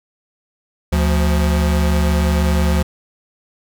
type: tone pair together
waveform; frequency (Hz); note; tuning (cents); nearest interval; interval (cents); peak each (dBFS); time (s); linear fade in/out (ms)
square; 73.7 / 175.16; D2 / F3; +7 / +5; octave + minor third; 1498; -15 / -20; 0.92-2.83; 10
effects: none